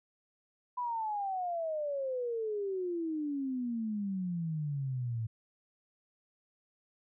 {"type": "exponential sweep", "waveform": "sine", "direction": "down", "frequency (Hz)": [1000, 110], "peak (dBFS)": -32, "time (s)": [0.77, 5.27], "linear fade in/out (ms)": 10, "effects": []}